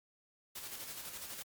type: noise with tremolo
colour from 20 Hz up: white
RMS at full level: -44 dBFS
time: 0.55-1.43 s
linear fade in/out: 10 ms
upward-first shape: square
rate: 12 Hz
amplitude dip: 40%
effects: Opus 48 kbps